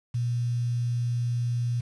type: tone with quantisation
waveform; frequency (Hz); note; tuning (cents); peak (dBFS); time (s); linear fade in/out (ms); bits
sine; 120; B2; -49; -24; 0.14-1.81; 10; 8
effects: resampled to 24000 Hz